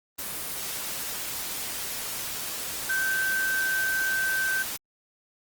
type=tone in noise; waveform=sine; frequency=1549 Hz; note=G6; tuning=21 cents flat; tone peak=-24 dBFS; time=2.89-4.63 s; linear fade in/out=10 ms; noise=white; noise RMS=-33 dBFS; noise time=0.18-4.77 s; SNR=+6 dB; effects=Opus 24 kbps